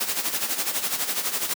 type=noise with tremolo; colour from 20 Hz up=white; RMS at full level=-24 dBFS; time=0-1.54 s; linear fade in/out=10 ms; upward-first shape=sine; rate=12 Hz; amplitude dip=65%; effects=high-pass 200 Hz 12 dB/octave